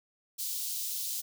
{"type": "high-pass noise", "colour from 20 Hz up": "white", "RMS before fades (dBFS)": -35, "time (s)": [0.38, 1.22], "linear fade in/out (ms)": 20, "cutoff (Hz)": 3700, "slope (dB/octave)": 24, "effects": []}